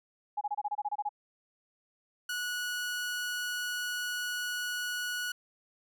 sine tone bursts, 830.6 Hz, G#5, in tune, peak -29 dBFS, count 11, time 0.37-1.092 s, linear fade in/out 10 ms, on 42 ms, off 26 ms
sawtooth tone, 1465 Hz, F#6, 18 cents flat, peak -29 dBFS, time 2.29-5.32 s, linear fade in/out 5 ms
effects none

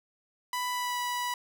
sawtooth tone with pitch glide, 992 to 980.6 Hz, B5 to B5, +7 to -13 cents, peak -26 dBFS, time 0.53-1.34 s, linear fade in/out 2 ms, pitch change -20 cents, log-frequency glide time 0.69-0.98 s, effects none

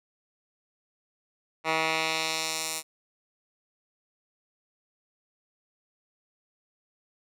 10% pulse tone with band-pass filter sweep, 159.9 Hz, D#3, 48 cents sharp, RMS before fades -29 dBFS, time 1.64-2.83 s, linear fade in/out 50 ms, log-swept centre 1700 to 9200 Hz, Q 0.99, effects none

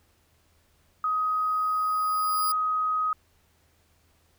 5% pulse tone with exponential growth, 4902 Hz, D#8, 27 cents flat, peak -21 dBFS, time 1.04-2.52 s, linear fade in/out 5 ms, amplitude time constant 320 ms
sine tone, 1258 Hz, D#6, 19 cents sharp, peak -23 dBFS, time 1.04-3.13 s, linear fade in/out 2 ms
effects added 81 Hz sine -66 dBFS peak until 4.38 s + pink hiss -66 dBFS RMS until 4.38 s

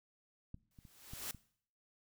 clicks, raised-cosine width 5 ms, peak -34 / -44 / -44 / -35 / -39 dBFS, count 5, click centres 0.544 / 0.788 / 0.852 / 1.135 / 1.347 s
white noise with exponential growth, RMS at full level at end -40 dBFS, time 0.71-1.31 s, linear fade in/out 1 ms, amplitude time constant 130 ms
effects noise-tail reverb RT60 0.6 s tail -21 dB re dry

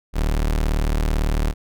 35% pulse tone, 37.95 Hz, D#1, 42 cents flat, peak -16 dBFS, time 0.13-1.54 s, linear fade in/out 50 ms, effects none

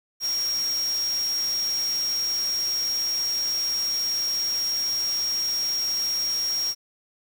sine tone in noise, 5588 Hz, F8, in tune, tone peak -23 dBFS, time 0.2-6.75 s, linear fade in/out 50 ms, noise white, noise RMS -37 dBFS, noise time 0.2-6.75 s, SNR +11 dB, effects none

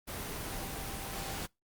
sine tone in noise, 784 Hz, G5, in tune, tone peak -47 dBFS, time 0.45-1.38 s, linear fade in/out 20 ms, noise pink, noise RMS -39 dBFS, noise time 0.07-1.47 s, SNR -11 dB, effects noise-tail reverb RT60 0.2 s tail -25 dB re dry + Opus 24 kbps

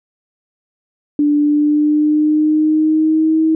sine tone with pitch glide, 293.7 to 318.4 Hz, D4 to D#4, 0 to +40 cents, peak -10 dBFS, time 1.19-3.55 s, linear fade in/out 2 ms, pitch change +140 cents, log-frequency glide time 1.37-3.42 s, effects none

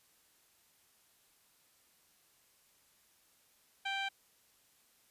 15% pulse tone with low-pass filter, 784 Hz, G5, in tune, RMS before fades -37 dBFS, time 3.85-4.09 s, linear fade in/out 10 ms, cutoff 3800 Hz, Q 1.4, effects white hiss -69 dBFS RMS until 5.1 s + resampled to 32000 Hz

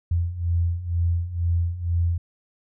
sine beating tone pair, 84.2 / 86.3 Hz, E2 / F2, +37 / -20 cents, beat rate 2.1 Hz, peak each -26 / -22 dBFS, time 0.11-2.18 s, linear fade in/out 5 ms, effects none

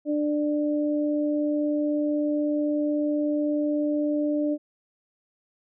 sine tone pair together, 297.3 / 593 Hz, D4 / D5, +21 / +17 cents, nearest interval octave, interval 1196 cents, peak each -23 / -28 dBFS, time 0.05-4.58 s, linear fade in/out 50 ms, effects none

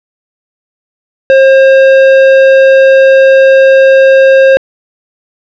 sine tone with tanh clipping, 535 Hz, C5, 38 cents sharp, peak -3 dBFS, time 1.3-4.57 s, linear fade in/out 0 ms, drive 16 dB, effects low-pass 3000 Hz 12 dB/octave

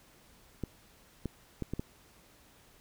clicks, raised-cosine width 3 ms, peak -21 dBFS, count 5, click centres 0.637 / 1.257 / 1.623 / 1.736 / 1.795 s, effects pink hiss -61 dBFS RMS until 2.8 s

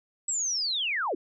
sine linear sweep, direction down, 7860 to 277.2 Hz, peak -26 dBFS, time 0.28-1.15 s, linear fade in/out 5 ms, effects none

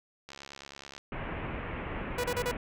click train, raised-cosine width 0.2 ms, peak -27 dBFS, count 49, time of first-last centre 0.29-0.98 s, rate 69.6 Hz
pink low-pass noise, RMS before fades -37 dBFS, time 1.12-2.57 s, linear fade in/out 2 ms, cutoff 2700 Hz, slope 48 dB/octave
sawtooth tone bursts, 489.7 Hz, B4, 15 cents flat, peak -25 dBFS, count 4, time 2.18-2.515 s, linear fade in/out 5 ms, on 59 ms, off 33 ms
effects none

